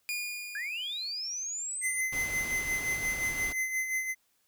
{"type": "tone with exponential decay", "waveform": "sawtooth", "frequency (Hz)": 2434, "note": "D#7", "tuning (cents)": -39, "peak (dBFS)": -27, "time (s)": [0.09, 1.93], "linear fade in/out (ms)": 0, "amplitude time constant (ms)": 400}
{"type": "linear sweep", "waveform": "sine", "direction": "up", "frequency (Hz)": [1600, 9397], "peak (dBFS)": -33, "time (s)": [0.55, 2.01], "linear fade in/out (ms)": 2}
{"type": "tone with tremolo", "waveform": "square", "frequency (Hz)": 2051, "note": "C7", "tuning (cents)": -35, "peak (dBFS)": -28, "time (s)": [1.81, 4.15], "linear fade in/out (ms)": 50, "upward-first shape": "sine", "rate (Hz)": 5.7, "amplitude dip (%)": 55}
{"type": "noise", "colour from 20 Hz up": "pink", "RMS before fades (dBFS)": -41, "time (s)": [2.12, 3.53], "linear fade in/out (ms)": 10}
{"effects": ["white hiss -72 dBFS RMS until 4.47 s"]}